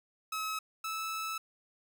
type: tone pair in turn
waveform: sawtooth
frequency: 1286 / 1308.5 Hz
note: E6 / E6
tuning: -43 / -13 cents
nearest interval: unison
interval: 30 cents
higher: second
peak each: -30 / -31 dBFS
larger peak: first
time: 0.32-0.59 / 0.84-1.38 s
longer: second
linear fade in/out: 5 ms
effects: none